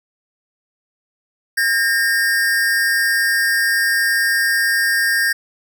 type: tone pair together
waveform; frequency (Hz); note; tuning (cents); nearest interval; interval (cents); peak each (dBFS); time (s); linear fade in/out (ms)
square; 1610.2 / 1831; G6 / A#6; +46 / -32; major second; 222; -18; 1.57-5.33; 10
effects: none